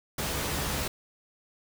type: noise with comb filter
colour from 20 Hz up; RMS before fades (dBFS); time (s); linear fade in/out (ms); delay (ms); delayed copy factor
pink; -31; 0.18-0.88; 5; 14; +0.5
effects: none